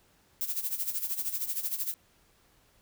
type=noise with tremolo; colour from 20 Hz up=violet; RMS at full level=-30 dBFS; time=0.41-1.94 s; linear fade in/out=0 ms; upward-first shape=sine; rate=13 Hz; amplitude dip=75%; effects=pink hiss -65 dBFS RMS until 2.81 s